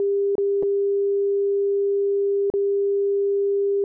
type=tone with dropouts; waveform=sine; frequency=399.7 Hz; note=G4; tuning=34 cents sharp; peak=-18 dBFS; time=0-3.84 s; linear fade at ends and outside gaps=1 ms; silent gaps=0.354-0.381 / 0.626-0.631 / 2.501-2.538 s; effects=none